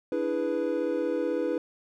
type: chord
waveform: triangle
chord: E dominant seventh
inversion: third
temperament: equal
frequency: 293.7 / 329.6 / 415.3 / 493.9 Hz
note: D4 / E4 / G#4 / B4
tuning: 0 / 0 / 0 / 0 cents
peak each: -31 / -29 / -32 / -27 dBFS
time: 0.12-1.58 s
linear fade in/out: 2 ms
effects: none